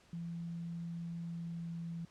sine tone with pitch glide, 169.1 to 167.74 Hz, E3 to E3, +44 to +30 cents, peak -39 dBFS, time 0.13-2.05 s, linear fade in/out 2 ms, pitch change -14 cents, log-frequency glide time 1.08-1.86 s, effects pink hiss -65 dBFS RMS until 2.1 s + low-pass 7000 Hz 12 dB/octave

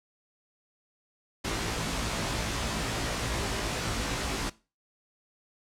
pink noise with comb filter, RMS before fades -31 dBFS, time 1.44-4.5 s, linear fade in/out 10 ms, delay 18 ms, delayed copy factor +1, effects noise-tail reverb RT60 0.3 s tail -19 dB re dry + low-pass 8000 Hz 12 dB/octave

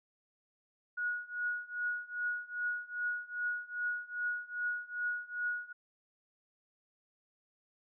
sine tone with tremolo, 1454 Hz, F#6, 31 cents flat, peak -30 dBFS, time 0.97-5.73 s, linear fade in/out 10 ms, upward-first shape triangle, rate 2.5 Hz, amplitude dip 95%, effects none

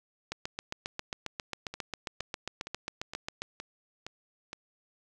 two click trains, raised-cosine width 0.2 ms, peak -22 / -17 dBFS, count 7 / 24, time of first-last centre 1.74-4.531 / 0.32-3.42 s, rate 2.15 / 7.42 Hz, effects none

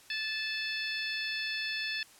harmonic tone, 873 Hz, A5, 14 cents flat, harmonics 2 / 3 / 4 / 5 / 6, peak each -37 / -37 / -40 / -40 / -42 dBFS, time 0.1-2.03 s, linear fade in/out 2 ms, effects white hiss -57 dBFS RMS until 2.19 s + low-pass 11000 Hz 12 dB/octave

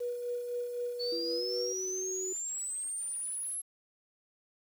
sine tone with tremolo, 485.5 Hz, B4, 30 cents flat, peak -31 dBFS, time 0-1.73 s, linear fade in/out 10 ms, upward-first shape sine, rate 3.9 Hz, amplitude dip 45%
sine exponential sweep, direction up, 4414 to 11175 Hz, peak -34 dBFS, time 0.99-3.62 s, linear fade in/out 20 ms
sine tone with pitch glide, 337.4 to 374.4 Hz, E4 to F#4, +40 to +20 cents, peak -36 dBFS, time 1.12-2.33 s, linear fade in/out 5 ms, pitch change +180 cents, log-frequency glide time 1.35-1.46 s
effects tanh soft clip ceiling -23 dBFS + 9-bit

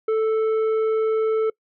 sine tone with tanh clipping, 440 Hz, A4, in tune, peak -19 dBFS, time 0.08-1.5 s, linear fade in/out 5 ms, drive 7 dB, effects noise-tail reverb RT60 0.1 s tail -26 dB re dry

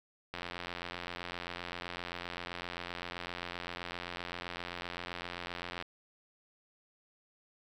click train, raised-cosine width 0.3 ms, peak -23 dBFS, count 482, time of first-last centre 0.34-5.825 s, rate 87.7 Hz, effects 10-bit

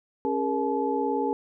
sine tone cluster, 274.9 / 411.2 / 468.8 / 860 Hz, C#4 / G#4 / A#4 / A5, -14 / -17 / +10 / -40 cents, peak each -29 dBFS, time 0.25-1.33 s, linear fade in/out 0 ms, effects none

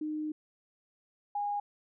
sine tone pair in turn, 306.3 / 819.5 Hz, D#4 / G#5, -27 / -23 cents, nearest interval octave + perfect fourth, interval 1704 cents, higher second, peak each -32 / -30 dBFS, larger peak second, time 0.01-0.32 / 1.35-1.6 s, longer first, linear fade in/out 5 ms, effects none

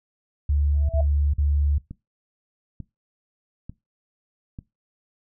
sine tone bursts, 72.4 Hz, D2, 24 cents flat, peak -18 dBFS, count 3, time 0.49-1.782 s, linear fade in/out 5 ms, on 400 ms, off 46 ms
sine tone with exponential growth, 659.3 Hz, E5, in tune, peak -21 dBFS, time 0.73-1.01 s, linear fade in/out 5 ms, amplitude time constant 60 ms
click train, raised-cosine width 5 ms, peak -23 dBFS, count 4, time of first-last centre 1.91-4.589 s, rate 1.12 Hz
effects noise-tail reverb RT60 0.2 s tail -20 dB re dry

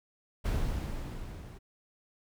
brown noise with level ramp, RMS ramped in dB -29 to -46 dBFS, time 0.44-1.59 s, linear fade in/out 20 ms, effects none

